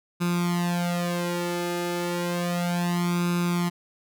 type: tone with flanger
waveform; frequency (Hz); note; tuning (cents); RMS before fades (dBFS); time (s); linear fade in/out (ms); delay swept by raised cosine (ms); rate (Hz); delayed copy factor
sawtooth; 174.61; F3; 0; -26; 0.2-3.7; 20; 0.79 to 2.39; 0.32; +0.95
effects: none